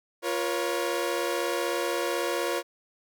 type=chord; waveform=sawtooth; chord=Bb minor; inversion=second; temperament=equal with one note detuned; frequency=349.2 / 478.4 / 554.4 Hz; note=F4 / Bb4 / Db5; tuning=0 / +45 / 0 cents; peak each=-27 dBFS; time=0.22-2.63 s; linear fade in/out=50 ms; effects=none

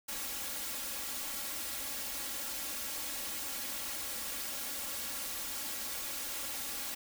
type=noise with comb filter; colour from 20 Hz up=white; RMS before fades=-39 dBFS; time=0.08-6.95 s; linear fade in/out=10 ms; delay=3.6 ms; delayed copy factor=+1; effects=none

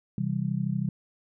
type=chord; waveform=sine; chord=C major; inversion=none; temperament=just; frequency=130.81 / 163.52 / 196.22 Hz; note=C3 / E3 / G3; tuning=0 / -14 / +2 cents; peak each=-30 dBFS; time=0.18-0.89 s; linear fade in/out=2 ms; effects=none

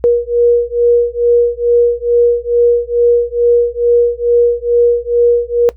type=beating tone pair; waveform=sine; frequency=475.9 / 478.2 Hz; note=A#4 / A#4; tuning=+36 / +44 cents; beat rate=2.3 Hz; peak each=-11 / -11 dBFS; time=0.04-5.69 s; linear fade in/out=0 ms; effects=noise-tail reverb RT60 0.1 s tail -17 dB re dry + added 60 Hz sine -35 dBFS peak until 5.76 s

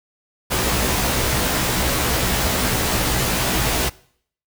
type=noise with comb filter; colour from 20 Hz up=pink; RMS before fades=-20 dBFS; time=0.5-3.9 s; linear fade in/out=20 ms; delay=16 ms; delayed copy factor=+0.7; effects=noise-tail reverb RT60 0.6 s tail -22 dB re dry

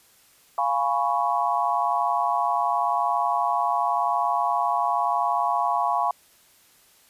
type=chord; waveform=sine; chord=C# dominant seventh; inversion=first; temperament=equal; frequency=698.5 / 830.6 / 987.8 / 1108.7 Hz; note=E#5 / G#5 / B5 / C#6; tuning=0 / 0 / 0 / 0 cents; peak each=-26 dBFS; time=0.58-6.11 s; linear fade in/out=2 ms; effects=white hiss -57 dBFS RMS until 7.09 s + resampled to 32000 Hz

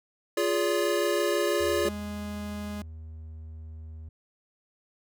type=chord; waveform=square; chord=D diminished; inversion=first; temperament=equal with one note detuned; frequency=349.2 / 415.3 / 573.3 Hz; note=F4 / Ab4 / D5; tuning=0 / 0 / -42 cents; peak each=-29 dBFS; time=0.37-1.89 s; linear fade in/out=5 ms
type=tone with pitch glide; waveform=triangle; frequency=80.7 to 79.27 Hz; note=E2 to D#2; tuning=-36 to +33 cents; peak=-37 dBFS; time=1.6-4.09 s; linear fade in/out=5 ms; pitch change=-31 cents; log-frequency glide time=2-3.21 s
type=tone; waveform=45% pulse; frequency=207.2 Hz; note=G#3; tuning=4 cents flat; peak=-34 dBFS; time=1.85-2.82 s; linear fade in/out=2 ms
effects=none

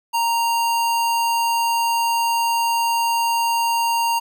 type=tone; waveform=square; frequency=930 Hz; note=A#5; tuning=4 cents flat; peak=-18 dBFS; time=0.13-4.2 s; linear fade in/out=20 ms; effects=10-bit

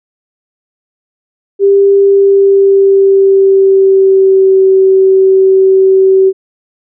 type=tone with pitch glide; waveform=sine; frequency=396.8 to 382.2 Hz; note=G4 to G4; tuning=+21 to -44 cents; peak=-3 dBFS; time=1.59-6.33 s; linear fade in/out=50 ms; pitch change=-65 cents; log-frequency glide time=1.95-4.63 s; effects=none

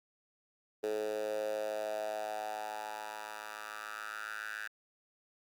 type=tone with high-pass filter sweep; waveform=10% pulse; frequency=107 Hz; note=A2; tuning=48 cents flat; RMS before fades=-39 dBFS; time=0.83-4.68 s; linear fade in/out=10 ms; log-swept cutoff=430 to 1600 Hz; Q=5.4; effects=Opus 48 kbps

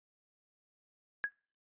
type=tone with exponential decay; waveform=sine; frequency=1661.2 Hz; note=G#6; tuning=in tune; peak=-26 dBFS; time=1.24-1.32 s; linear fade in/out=0 ms; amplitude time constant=17 ms; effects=noise-tail reverb RT60 0.4 s tail -25 dB re dry + resampled to 8000 Hz

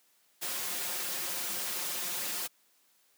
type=noise with comb filter; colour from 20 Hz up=white; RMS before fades=-35 dBFS; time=0.41-2.48 s; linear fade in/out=20 ms; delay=5.6 ms; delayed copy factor=+0.75; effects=white hiss -68 dBFS RMS until 3.17 s + high-pass 200 Hz 12 dB/octave

